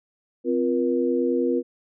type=tone cluster; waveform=sine; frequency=258.9 / 348.9 / 477.1 Hz; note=C4 / F4 / A#4; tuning=-18 / -2 / +40 cents; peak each=-24 dBFS; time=0.44-1.63 s; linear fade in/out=50 ms; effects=none